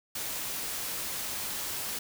white noise, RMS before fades -35 dBFS, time 0.15-1.99 s, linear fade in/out 5 ms, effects none

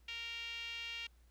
5% pulse tone with band-pass filter, 464.3 Hz, A#4, 7 cents flat, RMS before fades -44 dBFS, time 0.08-1.07 s, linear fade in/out 5 ms, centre 2700 Hz, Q 3.7, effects added 59 Hz sine -62 dBFS peak until 1.3 s + pink hiss -74 dBFS RMS until 1.3 s

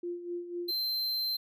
sine tone with tremolo, 349.2 Hz, F4, in tune, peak -32 dBFS, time 0.03-0.71 s, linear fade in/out 5 ms, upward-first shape sine, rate 4 Hz, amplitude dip 65%
square tone, 4112 Hz, C8, 31 cents flat, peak -30 dBFS, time 0.68-1.37 s, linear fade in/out 10 ms
effects none

